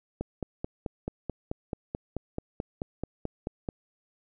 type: click train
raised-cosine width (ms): 2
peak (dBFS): -18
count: 17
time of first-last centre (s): 0.21-3.688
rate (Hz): 4.6
effects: none